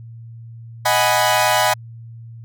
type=chord; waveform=sawtooth; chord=G# minor seventh; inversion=second; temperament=equal; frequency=622.3 / 740 / 830.6 / 987.8 Hz; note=D#5 / F#5 / G#5 / B5; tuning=0 / 0 / 0 / 0 cents; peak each=-16 dBFS; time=0.85-1.74 s; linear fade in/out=10 ms; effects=added 115 Hz sine -34 dBFS peak until 2.44 s